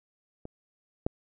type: clicks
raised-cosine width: 2 ms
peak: -27 / -13 dBFS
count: 2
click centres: 0.454 / 1.065 s
effects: none